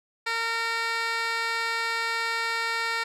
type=tone with band-pass filter; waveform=15% pulse; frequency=458.4 Hz; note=A#4; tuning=29 cents flat; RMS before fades=-28 dBFS; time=0.26-3.04 s; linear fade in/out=10 ms; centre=2700 Hz; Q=1.3; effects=none